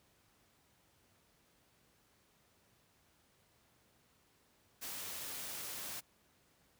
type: noise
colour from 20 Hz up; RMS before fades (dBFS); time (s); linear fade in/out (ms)
white; -44; 4.81-6.01; 20
effects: pink hiss -71 dBFS RMS until 6.79 s + high-pass 60 Hz 12 dB/octave